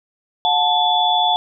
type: tone cluster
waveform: sine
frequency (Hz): 723 / 876 / 3444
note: F#5 / A5 / A7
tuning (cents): -40 / -8 / -38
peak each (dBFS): -18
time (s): 0.45-1.36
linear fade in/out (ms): 0
effects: none